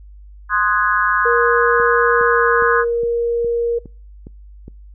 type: chord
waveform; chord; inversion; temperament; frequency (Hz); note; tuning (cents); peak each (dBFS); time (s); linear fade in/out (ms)
sine; Ab dominant seventh; first; equal; 1046.5 / 1244.5 / 1480 / 1661.2; C6 / Eb6 / Gb6 / Ab6; 0 / 0 / 0 / 0; -19; 0.49-2.85; 50
type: tone with pitch glide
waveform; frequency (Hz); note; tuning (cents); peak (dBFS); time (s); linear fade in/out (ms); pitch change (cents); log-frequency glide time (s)
sine; 473.3 to 470.3; A#4 to A#4; +26 to +15; -15; 1.25-3.79; 10; -11; 2.24-2.4
type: click train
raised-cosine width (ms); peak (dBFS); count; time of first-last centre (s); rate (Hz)
3; -22; 8; 1.8-4.681; 2.43
effects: noise-tail reverb RT60 0.4 s tail -26 dB re dry + added 50 Hz sine -37 dBFS peak until 4.94 s